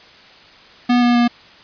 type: tone with pitch steps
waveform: square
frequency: 244.3 / 241.4 / 239.3 Hz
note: B3 / B3 / A#3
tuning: -19 / -39 / +46 cents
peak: -12 dBFS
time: 0.89-1.28 s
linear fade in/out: 10 ms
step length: 130 ms
effects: white hiss -44 dBFS RMS until 1.63 s + resampled to 11025 Hz